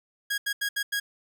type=tone bursts at uneven times; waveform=sawtooth; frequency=1645 Hz; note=G#6; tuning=17 cents flat; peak=-22 dBFS; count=5; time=0.3-0.38 / 0.46-0.53 / 0.61-0.69 / 0.76-0.83 / 0.92-1 s; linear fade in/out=10 ms; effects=none